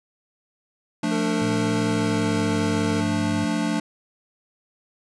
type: chord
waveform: square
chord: D minor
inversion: first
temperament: equal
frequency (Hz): 174.61 / 220 / 293.7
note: F3 / A3 / D4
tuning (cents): 0 / 0 / 0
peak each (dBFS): -29 / -26 / -26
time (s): 1.03-3.8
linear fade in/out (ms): 5
type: tone with vibrato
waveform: square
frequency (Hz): 454.2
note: A#4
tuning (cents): -45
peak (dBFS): -29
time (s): 1.11-3.01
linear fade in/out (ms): 10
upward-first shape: sine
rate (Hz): 12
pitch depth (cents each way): 16
type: tone with pitch glide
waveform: sine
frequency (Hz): 114.6 to 101.51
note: A#2 to G#2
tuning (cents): -29 to -39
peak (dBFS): -28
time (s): 1.41-3.45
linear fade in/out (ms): 10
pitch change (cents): -210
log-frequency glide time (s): 1.83-2.61
effects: resampled to 22050 Hz